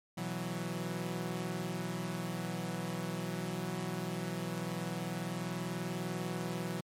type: chord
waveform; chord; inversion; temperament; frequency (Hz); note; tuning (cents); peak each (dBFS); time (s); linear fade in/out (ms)
sawtooth; B suspended fourth; none; equal; 123.47 / 164.81 / 185; B2 / E3 / F#3; 0 / 0 / 0; -39 / -35 / -35; 0.17-6.81; 10
effects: MP3 64 kbps